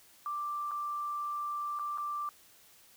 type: tone with dropouts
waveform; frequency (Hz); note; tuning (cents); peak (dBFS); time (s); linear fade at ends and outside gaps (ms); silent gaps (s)
sine; 1177; D6; +3; -33; 0.26-2.29; 1; 0.711-0.716 / 1.789-1.795 / 1.975-1.982
effects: white hiss -60 dBFS RMS until 2.96 s